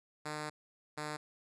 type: tone pair in turn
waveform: 5% pulse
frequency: 151.5 / 150.96 Hz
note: D#3 / D3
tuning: -46 / +48 cents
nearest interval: unison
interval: 6 cents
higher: first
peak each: -27 dBFS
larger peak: neither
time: 0.25-0.5 / 0.97-1.17 s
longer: first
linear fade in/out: 10 ms
effects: resampled to 24000 Hz